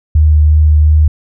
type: tone with vibrato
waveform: sine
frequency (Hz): 76.4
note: D#2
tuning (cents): -31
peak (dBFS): -4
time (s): 0.15-1.08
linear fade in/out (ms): 5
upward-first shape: triangle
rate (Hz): 2.8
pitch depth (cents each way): 16
effects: none